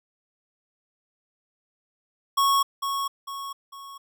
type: tone with echo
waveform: square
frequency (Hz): 1104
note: C#6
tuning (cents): -7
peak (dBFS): -19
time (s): 2.37-2.63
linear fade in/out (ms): 10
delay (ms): 450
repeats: 3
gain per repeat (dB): -7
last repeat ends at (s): 3.98
effects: none